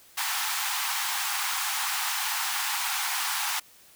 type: high-pass noise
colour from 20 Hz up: pink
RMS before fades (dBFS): -29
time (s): 0.17-3.6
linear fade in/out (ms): 10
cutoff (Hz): 770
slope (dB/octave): 96
effects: white hiss -55 dBFS RMS until 3.95 s